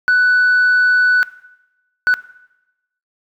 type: tone bursts at uneven times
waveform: sine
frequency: 1488 Hz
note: F#6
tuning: 9 cents sharp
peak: -7 dBFS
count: 2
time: 0.08-1.23 / 2.07-2.14 s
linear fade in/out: 0 ms
effects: noise-tail reverb RT60 0.9 s tail -19 dB re dry + tanh soft clip ceiling -8 dBFS